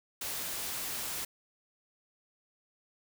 white noise, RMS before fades -37 dBFS, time 0.21-1.25 s, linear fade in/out 5 ms, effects none

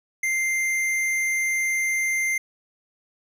triangle tone with hard clipping, 2093 Hz, C7, in tune, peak -23 dBFS, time 0.23-2.38 s, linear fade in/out 5 ms, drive 15 dB, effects none

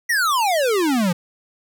square exponential sweep, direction down, 1975.5 to 166.4 Hz, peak -17 dBFS, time 0.09-1.13 s, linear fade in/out 10 ms, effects none

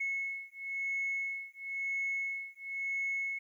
sine beating tone pair, 2190 / 2190.98 Hz, C#7 / C#7, -22 / -21 cents, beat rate 0.98 Hz, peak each -36 / -36 dBFS, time 0-3.39 s, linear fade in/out 10 ms, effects tanh soft clip ceiling -27 dBFS + 12-bit

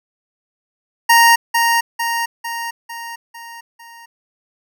25% pulse tone with echo, 931 Hz, A#5, 2 cents flat, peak -4 dBFS, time 1.09-1.36 s, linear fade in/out 10 ms, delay 450 ms, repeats 6, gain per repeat -5 dB, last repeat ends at 4.06 s, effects none

